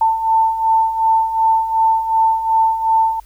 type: beating tone pair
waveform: sine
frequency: 891 / 893.7 Hz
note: A5 / A5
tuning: +22 / +27 cents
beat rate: 2.7 Hz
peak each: -19 / -13 dBFS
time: 0.01-3.2 s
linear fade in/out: 5 ms
effects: added 50 Hz sine -43 dBFS peak until 3.25 s + white hiss -54 dBFS RMS until 3.25 s